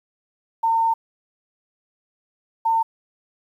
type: tone pair in turn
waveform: sine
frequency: 908 / 904.6 Hz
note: A#5 / A5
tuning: -46 / +48 cents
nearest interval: unison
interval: 6 cents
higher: first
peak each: -16 dBFS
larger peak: neither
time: 0.63-0.94 / 2.65-2.83 s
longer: first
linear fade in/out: 10 ms
effects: 9-bit